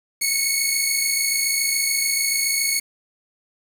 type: tone pair together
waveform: 10% pulse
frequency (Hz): 2190 / 2217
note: C#7 / C#7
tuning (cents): -22 / 0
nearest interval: unison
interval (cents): 22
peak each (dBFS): -13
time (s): 0.21-2.8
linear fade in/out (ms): 10
effects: 7-bit